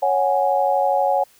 sine chord, C# suspended fourth, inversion none, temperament just, 554.4 / 739.2 / 831.5 Hz, C#5 / F#5 / G#5, 0 / -2 / +2 cents, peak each -20 dBFS, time 0.02-1.24 s, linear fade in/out 10 ms, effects white hiss -54 dBFS RMS until 1.39 s

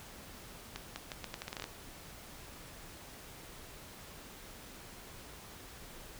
accelerating click train, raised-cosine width 0.2 ms, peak -22 dBFS, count 12, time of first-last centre 0.76-1.641 s, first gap 200 ms, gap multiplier 0.79, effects pink hiss -51 dBFS RMS until 6.19 s

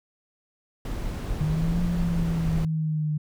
brown noise, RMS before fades -29 dBFS, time 0.85-2.65 s, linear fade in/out 2 ms
sine linear two-way sweep, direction up then down, 150.6 to 174.4 to 150.6 Hz, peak -23 dBFS, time 1.4-3.18 s, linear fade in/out 10 ms, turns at 1.82 s
effects none

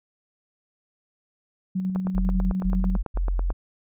sine tone with tremolo, 186.7 Hz, F#3, 16 cents sharp, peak -22 dBFS, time 1.75-2.97 s, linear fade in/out 10 ms, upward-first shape square, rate 10 Hz, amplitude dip 35%
click train, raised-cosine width 1 ms, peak -18 dBFS, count 15, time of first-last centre 1.96-3.504 s, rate 9.07 Hz
sine tone bursts, 43.97 Hz, F1, 13 cents sharp, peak -21 dBFS, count 3, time 2.14-3.53 s, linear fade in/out 20 ms, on 390 ms, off 110 ms
effects none

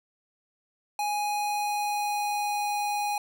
square tone with pitch glide, 830.6 to 825.8 Hz, G#5 to G#5, 0 to -10 cents, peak -27 dBFS, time 0.99-3.18 s, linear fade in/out 2 ms, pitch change -10 cents, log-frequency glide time 1.19-2.73 s, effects none

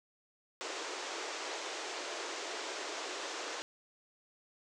pink band-pass noise, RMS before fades -41 dBFS, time 0.61-3.62 s, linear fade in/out 0 ms, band 330 to 7500 Hz, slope 48 dB/octave, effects none

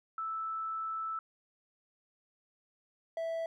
sine / triangle tone pair in turn, 1316 / 658 Hz, E6 / E5, -3 / -3 cents, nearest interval octave, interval 1200 cents, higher first, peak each -34 / -31 dBFS, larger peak second, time 0.18-1.19 / 3.17-3.46 s, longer first, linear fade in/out 2 ms, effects none

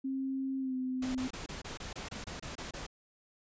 sine tone with pitch glide, 267 to 257 Hz, C4 to C4, +35 to -31 cents, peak -32 dBFS, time 0.04-1.28 s, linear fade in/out 10 ms, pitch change -66 cents, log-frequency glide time 0.59-0.75 s
pink noise bursts, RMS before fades -42 dBFS, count 12, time 1.02-2.866 s, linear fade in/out 5 ms, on 130 ms, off 26 ms
effects resampled to 16000 Hz

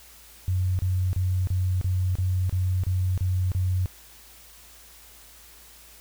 sine tone bursts, 92.2 Hz, F#2, 6 cents flat, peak -21 dBFS, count 10, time 0.48-3.859 s, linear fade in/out 0 ms, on 310 ms, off 31 ms, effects added 56 Hz sine -55 dBFS peak until 6 s + white hiss -50 dBFS RMS until 6 s

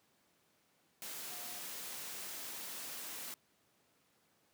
sine tone in noise, 716 Hz, F5, 43 cents sharp, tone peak -56 dBFS, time 1.3-1.59 s, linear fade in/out 0 ms, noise white, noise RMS -45 dBFS, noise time 1.02-3.34 s, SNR -14 dB, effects pink hiss -73 dBFS RMS until 4.53 s + high-pass 150 Hz 12 dB/octave

